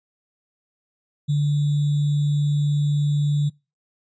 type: tone with sample-and-hold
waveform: sine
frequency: 146.1 Hz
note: D3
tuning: 9 cents flat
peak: -17 dBFS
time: 1.28-3.5 s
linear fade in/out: 20 ms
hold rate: 3675 Hz
effects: noise-tail reverb RT60 0.3 s tail -26 dB re dry + resampled to 16000 Hz